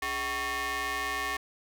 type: ring-modulated tone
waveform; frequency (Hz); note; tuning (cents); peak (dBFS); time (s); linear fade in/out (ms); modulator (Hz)
sawtooth; 349.2; F4; 0; -23; 0.02-1.37; 5; 1460
effects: none